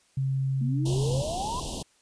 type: tone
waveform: sine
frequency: 134.3 Hz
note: C3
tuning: 46 cents sharp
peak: -24 dBFS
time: 0.17-1.22 s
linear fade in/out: 5 ms
type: exponential sweep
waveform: sine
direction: up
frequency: 222.6 to 1046.5 Hz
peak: -30 dBFS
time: 0.61-1.6 s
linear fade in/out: 5 ms
type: band-stop noise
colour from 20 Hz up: pink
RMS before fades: -34 dBFS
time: 0.85-1.83 s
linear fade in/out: 10 ms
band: 1000 to 2800 Hz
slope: 96 dB/octave
effects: white hiss -64 dBFS RMS until 2.01 s + resampled to 22050 Hz